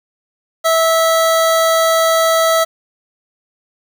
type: tone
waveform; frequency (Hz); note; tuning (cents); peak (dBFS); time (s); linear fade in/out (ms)
25% pulse; 653; E5; -17; -7; 0.64-2.65; 20
effects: 7-bit